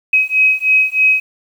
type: beating tone pair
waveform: sine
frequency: 2537 / 2540.2 Hz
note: D#7 / D#7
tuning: +33 / +35 cents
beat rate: 3.2 Hz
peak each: -13 dBFS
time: 0.13-1.2 s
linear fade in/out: 5 ms
effects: 7-bit